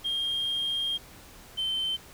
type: tone pair in turn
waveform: sine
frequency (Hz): 3218 / 3091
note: G7 / G7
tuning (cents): +45 / -25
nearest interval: minor second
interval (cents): 70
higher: first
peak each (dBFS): -25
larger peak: neither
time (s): 0.04-0.98 / 1.57-1.97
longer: first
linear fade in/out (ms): 20
effects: tanh soft clip ceiling -24 dBFS + pink hiss -50 dBFS RMS until 2.13 s